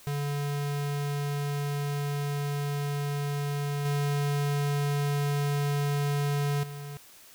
square tone with level steps, 143.7 Hz, D3, 37 cents flat, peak -29 / -26 / -38 dBFS, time 0.07-6.97 s, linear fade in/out 0 ms, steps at 3.85 / 6.63 s, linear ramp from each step 5 ms, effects white hiss -53 dBFS RMS until 7.34 s

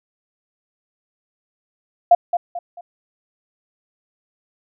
sine tone with echo, 698.5 Hz, F5, in tune, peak -6 dBFS, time 2.11-2.15 s, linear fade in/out 5 ms, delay 220 ms, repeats 3, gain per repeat -9 dB, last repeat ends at 2.81 s, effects none

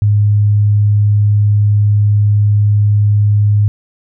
sine tone, 103.83 Hz, G#2, in tune, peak -7 dBFS, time 0.02-3.68 s, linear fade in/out 0 ms, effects none

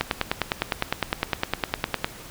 click train, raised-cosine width 0.3 ms, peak -5 dBFS, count 21, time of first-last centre 0.01-2.045 s, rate 9.83 Hz, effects pink hiss -42 dBFS RMS until 2.3 s

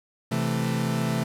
40% pulse chord, A minor, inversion first, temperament equal, 130.81 / 164.81 / 220 Hz, C3 / E3 / A3, 0 / 0 / 0 cents, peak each -27 / -28 / -27 dBFS, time 0.31-1.24 s, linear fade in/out 10 ms, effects resampled to 32000 Hz + 8-bit

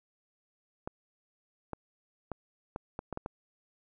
clicks, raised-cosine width 1 ms, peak -22 dBFS, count 8, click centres 0.875 / 1.733 / 2.317 / 2.761 / 2.991 / 3.127 / 3.174 / 3.261 s, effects none

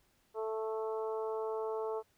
harmonic tone, 220 Hz, A3, in tune, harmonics 2 / 3 / 4 / 5 / 6, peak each -35 / -44 / -43 / -47 / -51 dBFS, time 0.34-2.03 s, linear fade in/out 50 ms, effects pink hiss -72 dBFS RMS until 2.17 s

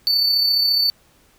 triangle tone with amplitude modulation, 4500 Hz, C#8, 25 cents sharp, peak -12 dBFS, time 0.07-0.9 s, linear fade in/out 0 ms, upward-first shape sine, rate 34.5 Hz, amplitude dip 40%, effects pink hiss -56 dBFS RMS until 1.38 s

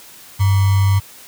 sine tone with sample-and-hold, 98 Hz, G2, in tune, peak -10 dBFS, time 0.39-1 s, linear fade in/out 20 ms, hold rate 1050 Hz, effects white hiss -41 dBFS RMS until 1.27 s + high-pass 60 Hz 12 dB/octave

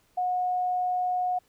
sine tone, 727 Hz, F#5, 31 cents flat, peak -24 dBFS, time 0.17-1.39 s, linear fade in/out 10 ms, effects pink hiss -66 dBFS RMS until 1.48 s

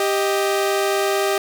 sawtooth tone pair together, 393.7 / 625 Hz, G4 / D#5, +8 / +8 cents, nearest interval minor sixth, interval 800 cents, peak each -15 / -19 dBFS, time 0-1.38 s, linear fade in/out 2 ms, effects none

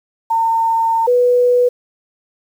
sine tone pair in turn, 908 / 491.7 Hz, A#5 / B4, -46 / -8 cents, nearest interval major seventh, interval 1062 cents, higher first, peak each -12 / -9 dBFS, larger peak second, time 0.3-1.07 / 1.07-1.69 s, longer first, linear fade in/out 10 ms, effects 7-bit

